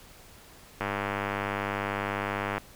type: click train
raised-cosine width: 0.5 ms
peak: -14 dBFS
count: 178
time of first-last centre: 0.81-2.58 s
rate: 100 Hz
effects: pink hiss -52 dBFS RMS until 2.75 s